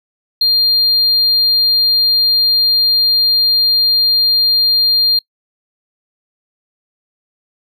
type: tone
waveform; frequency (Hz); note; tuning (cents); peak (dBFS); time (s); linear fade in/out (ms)
triangle; 4200; C8; +6; -7; 0.41-5.19; 5
effects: noise-tail reverb RT60 0.1 s tail -26 dB re dry + tanh soft clip ceiling -4 dBFS

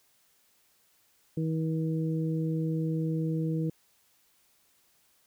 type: harmonic tone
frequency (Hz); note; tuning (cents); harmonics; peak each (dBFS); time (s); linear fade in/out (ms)
160; D#3; +49; 1 / 2 / 3; -28 / -33 / -38; 1.37-3.7; 5
effects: white hiss -67 dBFS RMS until 5.26 s

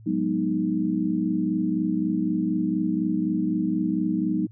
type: chord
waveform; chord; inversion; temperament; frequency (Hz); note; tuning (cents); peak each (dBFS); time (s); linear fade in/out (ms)
sine; G# minor seventh; third; equal with one note detuned; 183.72 / 207.7 / 246.9 / 311.1; F#3 / G#3 / B3 / D#4; -12 / 0 / 0 / 0; -27 / -29 / -29 / -25; 0.06-4.47; 10
effects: added 110 Hz sine -44 dBFS peak until 4.51 s

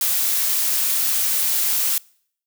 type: noise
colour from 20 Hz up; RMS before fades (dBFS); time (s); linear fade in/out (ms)
blue; -20; 0.01-1.98; 2
effects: noise-tail reverb RT60 0.6 s tail -25 dB re dry

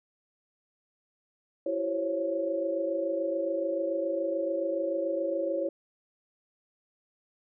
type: tone cluster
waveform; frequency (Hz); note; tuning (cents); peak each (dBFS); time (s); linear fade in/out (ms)
sine; 334.1 / 382.8 / 527 / 554; E4 / G4 / C5 / C#5; +23 / -41 / +12 / -1; -33 / -38 / -37 / -29; 1.66-5.69; 5
effects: none

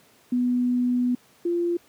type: tone pair in turn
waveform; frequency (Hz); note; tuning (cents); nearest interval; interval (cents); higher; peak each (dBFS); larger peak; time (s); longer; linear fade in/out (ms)
sine; 246.9 / 345.3; B3 / F4; 0 / -20; tritone; 580; second; -19 / -21; first; 0.32-1.15 / 1.45-1.77; first; 5
effects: pink hiss -57 dBFS RMS until 1.88 s + high-pass 150 Hz 12 dB/octave

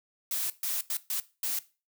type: noise bursts at uneven times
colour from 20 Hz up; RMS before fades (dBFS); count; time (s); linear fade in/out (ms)
blue; -31; 5; 0.31-0.5 / 0.63-0.81 / 0.9-0.97 / 1.1-1.2 / 1.43-1.59; 2
effects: noise-tail reverb RT60 0.3 s tail -17 dB re dry

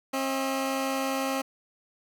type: tone pair together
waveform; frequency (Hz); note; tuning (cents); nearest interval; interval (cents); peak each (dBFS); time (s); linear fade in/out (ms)
15% pulse; 268.2 / 638; C4 / D#5; +43 / +43; octave + minor third; 1500; -21 / -29; 0.13-1.42; 10
effects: none

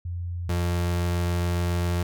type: tone pair in turn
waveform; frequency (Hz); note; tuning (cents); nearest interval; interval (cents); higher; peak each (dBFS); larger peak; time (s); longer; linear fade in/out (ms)
sine / 35% pulse; 87.31 / 87.31; F2 / F2; 0 / 0; unison; 0; neither; -28 / -21; second; 0.05-0.49 / 0.49-2.03; second; 5
effects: none

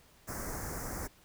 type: band-stop noise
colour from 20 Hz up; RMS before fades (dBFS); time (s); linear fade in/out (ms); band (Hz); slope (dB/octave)
pink; -39; 0.27-1.08; 20; 2000 to 5300; 48
effects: pink hiss -62 dBFS RMS until 1.24 s

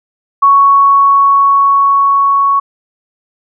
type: tone with level ramp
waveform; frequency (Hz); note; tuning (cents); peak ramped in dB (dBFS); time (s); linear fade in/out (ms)
sine; 1112; C#6; +5; -3 to -7; 0.42-2.6; 10
effects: none

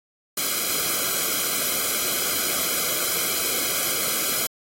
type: noise with comb filter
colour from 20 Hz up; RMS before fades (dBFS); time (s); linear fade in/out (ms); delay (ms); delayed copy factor
white; -24; 0.37-4.47; 5; 1.1; -0.95
effects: AAC 48 kbps

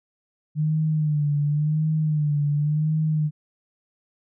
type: tone with vibrato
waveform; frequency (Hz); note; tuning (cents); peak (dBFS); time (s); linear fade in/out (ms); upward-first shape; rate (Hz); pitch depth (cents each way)
sine; 151; D3; +48; -19; 0.55-3.31; 50; sine; 0.92; 64
effects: none

